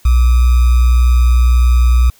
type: tone with sample-and-hold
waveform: sine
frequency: 60.9 Hz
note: B1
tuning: 24 cents flat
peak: -6 dBFS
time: 0.05-2.1 s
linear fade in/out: 5 ms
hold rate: 1225 Hz
effects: white hiss -49 dBFS RMS until 2.19 s